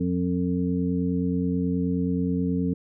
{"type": "harmonic tone", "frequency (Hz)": 89.4, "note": "F2", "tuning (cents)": 41, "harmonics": [1, 2, 3, 5], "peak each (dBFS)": [-32, -25, -26, -33], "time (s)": [0, 2.74], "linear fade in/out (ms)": 10, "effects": []}